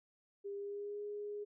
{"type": "tone with pitch glide", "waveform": "sine", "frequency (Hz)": [401.2, 413.7], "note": ["G4", "G#4"], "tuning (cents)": [40, -7], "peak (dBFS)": -40, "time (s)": [0.44, 1.45], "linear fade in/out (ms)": 20, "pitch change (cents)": 53, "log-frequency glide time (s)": [0.55, 1.02], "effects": []}